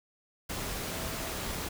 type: tone in noise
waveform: sine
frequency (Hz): 653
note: E5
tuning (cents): -17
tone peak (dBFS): -46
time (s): 0.91-1.32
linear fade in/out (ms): 10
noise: pink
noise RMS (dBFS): -36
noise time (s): 0.49-1.69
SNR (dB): -13
effects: none